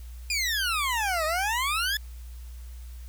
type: exponential two-way sweep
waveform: 20% pulse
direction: down then up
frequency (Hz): 2489 to 609 to 1749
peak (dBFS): -20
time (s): 0.3-1.97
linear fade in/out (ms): 2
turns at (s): 1.25
effects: added 60 Hz sine -38 dBFS peak until 3.08 s + white hiss -56 dBFS RMS until 3.08 s